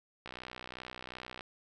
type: click train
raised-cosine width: 0.3 ms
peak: -27 dBFS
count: 73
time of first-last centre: 0.26-1.408 s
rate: 62.7 Hz
effects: none